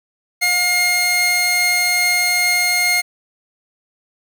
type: tone pair together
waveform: sawtooth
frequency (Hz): 712.8 / 2136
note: F5 / C7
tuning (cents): +35 / +35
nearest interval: octave + perfect fifth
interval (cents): 1900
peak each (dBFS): -21 / -11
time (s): 0.41-3.02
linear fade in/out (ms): 20
effects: none